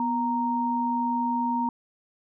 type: tone pair together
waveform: sine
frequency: 244.8 / 930.4 Hz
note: B3 / A#5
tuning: -15 / -4 cents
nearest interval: octave + major seventh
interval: 2311 cents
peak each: -27 / -25 dBFS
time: 0-1.69 s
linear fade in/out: 2 ms
effects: none